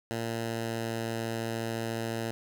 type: tone with pitch glide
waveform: 10% pulse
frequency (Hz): 115 to 114.21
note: A#2 to A#2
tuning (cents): -23 to -35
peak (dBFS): -23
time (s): 0.11-2.31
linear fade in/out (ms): 0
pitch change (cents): -12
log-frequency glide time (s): 0.21-1.03
effects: none